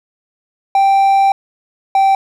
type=tone pair in turn; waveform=triangle; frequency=784 / 778.6 Hz; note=G5 / G5; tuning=0 / -12 cents; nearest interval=unison; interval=12 cents; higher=first; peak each=-6 dBFS; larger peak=neither; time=0.75-1.32 / 1.95-2.15 s; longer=first; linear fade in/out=2 ms; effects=none